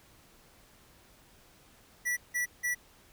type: tone bursts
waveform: square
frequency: 1954 Hz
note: B6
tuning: 19 cents flat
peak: -29 dBFS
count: 3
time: 2.05-2.75 s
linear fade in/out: 20 ms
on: 120 ms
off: 170 ms
effects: pink hiss -60 dBFS RMS until 3.12 s